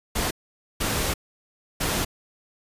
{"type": "noise bursts at uneven times", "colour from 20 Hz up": "pink", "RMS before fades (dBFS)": -25, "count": 3, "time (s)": [[0.15, 0.31], [0.8, 1.14], [1.8, 2.05]], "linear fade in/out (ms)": 10, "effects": ["resampled to 32000 Hz"]}